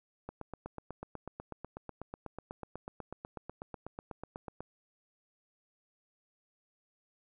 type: click train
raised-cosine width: 1 ms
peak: -27 dBFS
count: 36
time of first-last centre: 0.29-4.606 s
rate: 8.11 Hz
effects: none